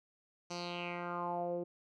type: tone with low-pass filter sweep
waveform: 10% pulse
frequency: 174.8 Hz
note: F3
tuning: 2 cents sharp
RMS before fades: -39 dBFS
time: 0.5-1.64 s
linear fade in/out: 10 ms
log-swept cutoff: 5800 to 410 Hz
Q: 4.1
effects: none